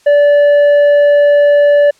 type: tone with tanh clipping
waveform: sine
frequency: 580 Hz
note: D5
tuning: 22 cents flat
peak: -6 dBFS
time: 0.06-1.91 s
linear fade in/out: 10 ms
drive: 6 dB
effects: white hiss -50 dBFS RMS until 1.99 s + low-pass 8000 Hz 12 dB/octave